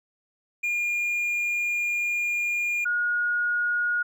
triangle / sine tone pair in turn, 2417 / 1441.2 Hz, D7 / F#6, +49 / -46 cents, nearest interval major sixth, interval 895 cents, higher first, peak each -22 dBFS, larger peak neither, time 0.63-2.85 / 2.85-4.03 s, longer first, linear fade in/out 10 ms, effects none

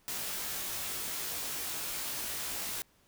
white noise with comb filter, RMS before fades -37 dBFS, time 0.08-2.82 s, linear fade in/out 0 ms, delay 18 ms, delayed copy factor -1, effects pink hiss -67 dBFS RMS until 3.07 s

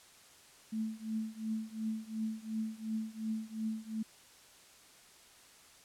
sine tone with tremolo, 220 Hz, A3, in tune, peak -31 dBFS, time 0.72-4.03 s, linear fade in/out 10 ms, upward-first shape triangle, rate 2.8 Hz, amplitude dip 95%, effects white hiss -59 dBFS RMS until 5.84 s + low-pass 10000 Hz 12 dB/octave

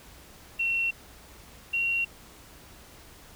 sine tone pair in turn, 2722 / 2746 Hz, F7 / F7, -45 / -30 cents, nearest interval unison, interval 15 cents, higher second, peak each -24 dBFS, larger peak neither, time 0.59-0.91 / 1.73-2.05 s, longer neither, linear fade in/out 10 ms, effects added 60 Hz sine -57 dBFS peak until 3.35 s + pink hiss -51 dBFS RMS until 3.35 s

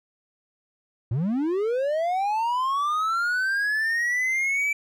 triangle linear sweep, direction up, 103.4 to 2326 Hz, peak -20 dBFS, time 1.11-4.73 s, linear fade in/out 5 ms, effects none

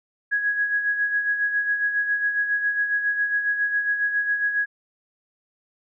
sine tone with tremolo, 1663 Hz, G#6, 2 cents sharp, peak -18 dBFS, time 0.31-4.66 s, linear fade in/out 20 ms, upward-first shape sine, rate 7.3 Hz, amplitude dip 55%, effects none

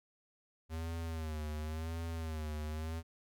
square tone with vibrato, 79.4 Hz, D#2, 36 cents sharp, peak -38 dBFS, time 0.69-3.03 s, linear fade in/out 50 ms, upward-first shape sine, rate 0.93 Hz, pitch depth 78 cents each way, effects none

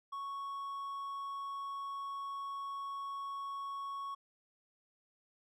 triangle tone, 1108.7 Hz, C#6, in tune, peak -37 dBFS, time 0.12-4.15 s, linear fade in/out 10 ms, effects none

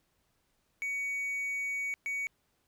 triangle tone bursts at uneven times, 2250 Hz, C#7, 25 cents sharp, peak -30 dBFS, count 2, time 0.82-1.94 / 2.06-2.27 s, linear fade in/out 0 ms, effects pink hiss -75 dBFS RMS until 2.67 s

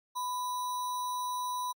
sine tone with sample-and-hold, 996 Hz, B5, 14 cents sharp, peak -31 dBFS, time 0.15-1.73 s, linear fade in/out 20 ms, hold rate 4900 Hz, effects MP3 96 kbps

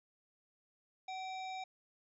harmonic tone with a mistuned harmonic, 753 Hz, F#5, 30 cents sharp, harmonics 1 / 3 / 5 / 7 / 9, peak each -41 / -49 / -52 / -60 / -63 dBFS, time 1.08-1.64 s, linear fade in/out 5 ms, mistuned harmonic 3, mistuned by +63 cents, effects none

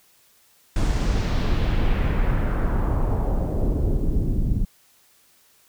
brown noise with low-pass filter sweep, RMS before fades -21 dBFS, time 0.76-4.65 s, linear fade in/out 2 ms, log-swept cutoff 8500 to 210 Hz, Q 1.4, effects white hiss -58 dBFS RMS until 5.68 s

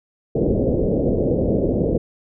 white low-pass noise, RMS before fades -19 dBFS, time 0.35-1.98 s, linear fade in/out 5 ms, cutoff 550 Hz, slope 48 dB/octave, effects none

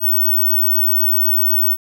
sine tone, 15804 Hz, B9, in tune, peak -12 dBFS, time 0-1.77 s, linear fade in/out 50 ms, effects none

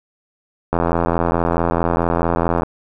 click train, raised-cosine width 1 ms, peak -3 dBFS, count 162, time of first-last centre 0.73-2.633 s, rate 84.6 Hz, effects none

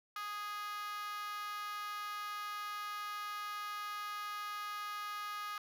5% pulse tone with high-pass filter, 414.4 Hz, G#4, 4 cents flat, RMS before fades -42 dBFS, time 0.16-5.58 s, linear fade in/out 2 ms, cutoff 1200 Hz, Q 6.2, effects none

